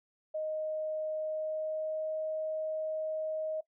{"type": "tone with pitch glide", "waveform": "sine", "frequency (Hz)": [622.3, 627], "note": ["D#5", "D#5"], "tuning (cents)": [0, 13], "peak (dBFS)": -32, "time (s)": [0.34, 3.61], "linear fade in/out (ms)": 10, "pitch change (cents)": 13, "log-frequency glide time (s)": [1.16, 2.16], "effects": ["noise-tail reverb RT60 0.1 s tail -19 dB re dry"]}